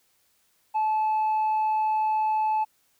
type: tone with tanh clipping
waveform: sine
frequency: 866 Hz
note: A5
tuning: 28 cents flat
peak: -22 dBFS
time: 0.74-2.65 s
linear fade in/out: 20 ms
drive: 1 dB
effects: white hiss -67 dBFS RMS until 2.99 s